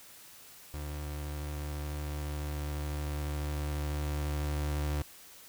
35% pulse tone with level ramp, 74 Hz, D2, 14 cents sharp, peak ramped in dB -35 to -28 dBFS, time 0.74-5.02 s, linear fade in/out 0 ms, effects white hiss -53 dBFS RMS until 5.48 s

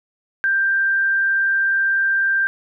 sine tone with frequency modulation, 1579 Hz, G6, 12 cents sharp, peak -15 dBFS, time 0.44-2.47 s, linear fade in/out 0 ms, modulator 60.2 Hz, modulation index 0.23, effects none

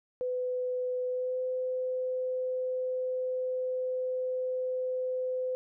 sine tone with pitch glide, 502 to 509.9 Hz, B4 to C5, +28 to -45 cents, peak -29 dBFS, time 0.21-5.55 s, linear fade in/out 0 ms, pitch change +27 cents, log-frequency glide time 1.08-1.4 s, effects none

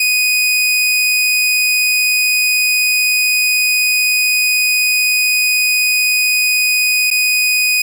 sawtooth tone with dropouts, 2489 Hz, D#7, in tune, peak -8 dBFS, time 0-7.82 s, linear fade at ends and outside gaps 5 ms, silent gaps 7.104-7.111 s, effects none

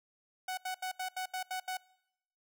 sawtooth tone bursts, 744 Hz, F#5, 9 cents sharp, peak -31 dBFS, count 8, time 0.48-1.771 s, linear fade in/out 5 ms, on 94 ms, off 77 ms, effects noise-tail reverb RT60 0.8 s tail -22 dB re dry

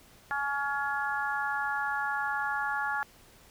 harmonic tone, 281.2 Hz, C#4, 25 cents sharp, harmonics 3 / 4 / 5 / 6, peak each -33 / -37 / -33 / -34 dBFS, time 0.31-3.03 s, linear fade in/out 0 ms, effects pink hiss -57 dBFS RMS until 3.5 s

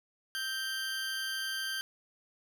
20% pulse tone with amplitude modulation, 1568 Hz, G6, in tune, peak -27 dBFS, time 0.35-1.81 s, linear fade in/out 0 ms, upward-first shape sine, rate 272 Hz, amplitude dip 40%, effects none

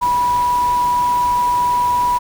sine tone in noise, 978 Hz, B5, 17 cents flat, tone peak -13 dBFS, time 0.01-2.19 s, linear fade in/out 20 ms, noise pink, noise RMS -31 dBFS, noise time 0.01-2.19 s, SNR +15 dB, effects none

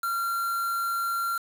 triangle tone with quantisation, 1375 Hz, F6, 27 cents flat, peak -24 dBFS, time 0.03-1.38 s, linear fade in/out 5 ms, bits 6, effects none

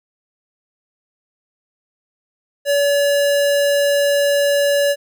square tone, 570 Hz, C#5, 48 cents sharp, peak -14 dBFS, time 2.65-4.96 s, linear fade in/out 50 ms, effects none

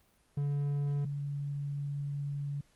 triangle / sine tone pair in turn, 143.2 / 142.52 Hz, D3 / C#3, -43 / +48 cents, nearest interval unison, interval 9 cents, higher first, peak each -27 / -33 dBFS, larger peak first, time 0.37-1.05 / 1.05-2.61 s, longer second, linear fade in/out 5 ms, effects pink hiss -68 dBFS RMS until 2.75 s + Opus 32 kbps

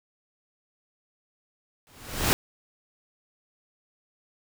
pink noise with exponential growth, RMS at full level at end -19 dBFS, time 1.87-2.33 s, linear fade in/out 0 ms, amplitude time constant 100 ms, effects none

